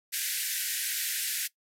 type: band-pass noise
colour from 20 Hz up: white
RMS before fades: -32 dBFS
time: 0.12-1.48 s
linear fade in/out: 20 ms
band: 1500 to 15000 Hz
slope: 96 dB/octave
effects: noise-tail reverb RT60 0.1 s tail -19 dB re dry